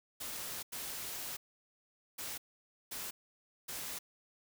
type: noise bursts at uneven times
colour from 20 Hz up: white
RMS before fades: -42 dBFS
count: 5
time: 0.2-0.63 / 0.72-1.37 / 2.18-2.38 / 2.91-3.11 / 3.68-3.99 s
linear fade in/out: 10 ms
effects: none